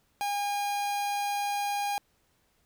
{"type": "tone", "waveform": "45% pulse", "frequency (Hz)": 813, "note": "G#5", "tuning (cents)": -37, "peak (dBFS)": -28, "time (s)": [0.21, 1.98], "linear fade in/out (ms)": 0, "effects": ["pink hiss -70 dBFS RMS until 2.65 s"]}